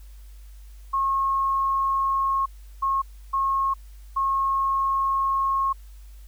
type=tone bursts at uneven times; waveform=sine; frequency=1085 Hz; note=C#6; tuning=37 cents flat; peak=-20 dBFS; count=4; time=0.93-2.46 / 2.82-3.02 / 3.33-3.74 / 4.16-5.73 s; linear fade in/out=10 ms; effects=added 50 Hz sine -41 dBFS peak until 6.27 s + white hiss -59 dBFS RMS until 6.27 s